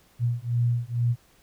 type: beating tone pair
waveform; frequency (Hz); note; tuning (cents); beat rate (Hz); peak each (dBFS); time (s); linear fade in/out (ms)
sine; 118.5 / 120.7; A#2 / B2; +29 / -39; 2.2; -25 / -25; 0.19-1.16; 50
effects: pink hiss -60 dBFS RMS until 1.42 s